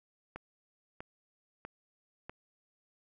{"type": "click train", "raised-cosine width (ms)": 0.5, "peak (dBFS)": -27, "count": 4, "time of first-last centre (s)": [0.36, 2.295], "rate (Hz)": 1.55, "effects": []}